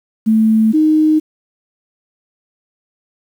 sine tone pair in turn, 220 / 310.1 Hz, A3 / D#4, 0 / -6 cents, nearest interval tritone, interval 594 cents, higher second, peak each -8 dBFS, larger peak neither, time 0.26-0.73 / 0.73-1.2 s, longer neither, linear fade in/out 20 ms, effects 7-bit

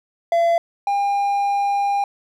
triangle tone pair in turn, 678 / 804 Hz, E5 / G5, +49 / +44 cents, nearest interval minor third, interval 295 cents, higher second, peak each -12 / -15 dBFS, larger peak first, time 0.32-0.58 / 0.87-2.04 s, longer second, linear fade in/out 2 ms, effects none

